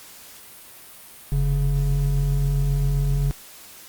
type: tone pair together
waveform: triangle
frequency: 44.17 / 140 Hz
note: F1 / C#3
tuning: +20 / +18 cents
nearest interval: octave + minor sixth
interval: 1998 cents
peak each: -19 dBFS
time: 1.32-3.31 s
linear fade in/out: 0 ms
effects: white hiss -44 dBFS RMS until 3.88 s + Opus 48 kbps